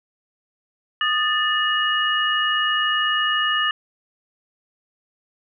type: tone cluster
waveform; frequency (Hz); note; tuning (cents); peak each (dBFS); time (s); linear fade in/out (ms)
sine; 1234 / 1766 / 2892; D#6 / A6 / F#7; -15 / +6 / -40; -23 / -22 / -22; 1.01-3.71; 2
effects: none